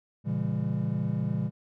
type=chord; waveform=triangle; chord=A# diminished seventh; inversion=none; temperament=just; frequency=116.54 / 139.85 / 167.82 / 201.4 Hz; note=A#2 / C#3 / E3 / G3; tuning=0 / +16 / +31 / +47 cents; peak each=-30 dBFS; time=0.24-1.51 s; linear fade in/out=50 ms; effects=none